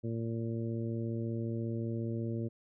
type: harmonic tone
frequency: 114.6 Hz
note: A#2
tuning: 29 cents flat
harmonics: 1 / 2 / 3 / 4 / 5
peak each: -35 / -38 / -40 / -45 / -48 dBFS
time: 0.03-2.49 s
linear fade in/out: 20 ms
effects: none